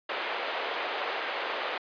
pink band-pass noise, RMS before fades -33 dBFS, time 0.09-1.78 s, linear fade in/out 5 ms, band 460 to 3400 Hz, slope 24 dB/octave, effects resampled to 11025 Hz

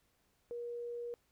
sine tone, 476.4 Hz, A#4, 38 cents sharp, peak -39 dBFS, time 0.51-1.14 s, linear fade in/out 0 ms, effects pink hiss -75 dBFS RMS until 1.31 s

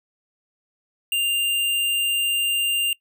square tone, 2794 Hz, F7, in tune, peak -20 dBFS, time 1.12-2.93 s, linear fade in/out 2 ms, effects noise-tail reverb RT60 0.1 s tail -22 dB re dry

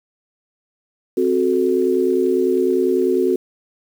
sine chord, F# diminished, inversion second, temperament equal, 261.6 / 370 / 440 Hz, C4 / F#4 / A4, 0 / 0 / 0 cents, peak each -21 / -16 / -21 dBFS, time 1.17-3.36 s, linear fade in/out 5 ms, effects 7-bit

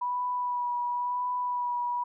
sine tone with vibrato, 980 Hz, B5, 14 cents flat, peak -27 dBFS, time 0.01-2.04 s, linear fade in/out 10 ms, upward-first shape sine, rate 0.96 Hz, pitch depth 18 cents each way, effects none

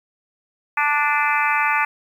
harmonic tone with a mistuned harmonic, 293.7 Hz, D4, in tune, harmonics 3 / 4 / 5 / 6 / 7 / 8 / 9, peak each -22 / -23 / -24 / -25 / -25 / -26 / -27 dBFS, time 0.77-1.85 s, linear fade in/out 5 ms, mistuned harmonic 9, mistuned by -41 cents, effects 8-bit

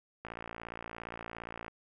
click train, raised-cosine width 0.5 ms, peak -26 dBFS, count 83, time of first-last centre 0.25-1.681 s, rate 57.3 Hz, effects none

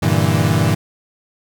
35% pulse chord, E half-diminished seventh, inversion first, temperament equal, 98 / 116.54 / 146.83 / 164.81 Hz, G2 / Bb2 / D3 / E3, 0 / 0 / 0 / 0 cents, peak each -17 dBFS, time 0.02-0.75 s, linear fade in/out 10 ms, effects none

